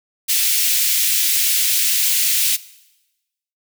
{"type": "high-pass noise", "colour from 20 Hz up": "white", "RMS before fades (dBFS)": -17, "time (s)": [0.28, 2.57], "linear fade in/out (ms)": 20, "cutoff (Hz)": 2200, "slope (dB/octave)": 24, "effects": ["noise-tail reverb RT60 1.0 s tail -19 dB re dry"]}